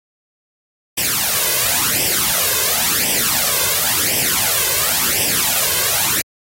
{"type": "noise with flanger", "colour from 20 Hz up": "white", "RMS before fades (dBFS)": -17, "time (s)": [0.97, 6.22], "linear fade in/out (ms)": 10, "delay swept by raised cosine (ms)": [0.36, 1.96], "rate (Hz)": 0.94, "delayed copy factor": 0.75, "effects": ["high-pass 80 Hz 12 dB/octave", "AAC 48 kbps"]}